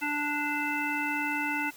harmonic tone, 293.8 Hz, D4, 1 cent sharp, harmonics 1 / 3 / 5 / 7 / 9, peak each -34 / -34 / -34 / -34 / -34 dBFS, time 0.01-1.71 s, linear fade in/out 20 ms, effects white hiss -51 dBFS RMS until 1.76 s

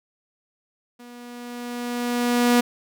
sawtooth tone with level ramp, 242 Hz, B3, 35 cents flat, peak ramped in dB -38 to -10 dBFS, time 0.99-2.61 s, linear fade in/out 10 ms, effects none

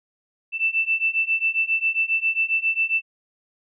sine beating tone pair, 2657 / 2664.4 Hz, E7 / E7, +13 / +18 cents, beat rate 7.4 Hz, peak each -23 / -22 dBFS, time 0.52-3.02 s, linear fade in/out 50 ms, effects none

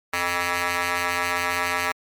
10% pulse ring-modulated tone, 176.9 Hz, F3, 23 cents sharp, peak -11 dBFS, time 0.13-1.92 s, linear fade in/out 5 ms, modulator 1500 Hz, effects MP3 96 kbps

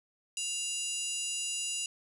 harmonic tone with a mistuned harmonic, 990 Hz, B5, 4 cents sharp, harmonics 3 / 4 / 5 / 6 / 7 / 8 / 9 / 10, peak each -37 / -46 / -45 / -45 / -37 / -42 / -49 / -41 dBFS, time 0.37-1.86 s, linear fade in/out 2 ms, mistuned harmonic 3, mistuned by -100 cents, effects 11-bit

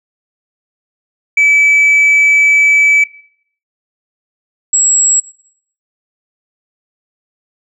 sine tone pair in turn, 2300 / 7692 Hz, D7 / B8, -37 / -47 cents, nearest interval octave + major sixth, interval 2090 cents, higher second, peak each -4 / -6 dBFS, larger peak first, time 1.37-3.04 / 4.73-5.2 s, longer first, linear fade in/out 5 ms, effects noise-tail reverb RT60 0.6 s tail -19 dB re dry + tanh soft clip ceiling -4 dBFS

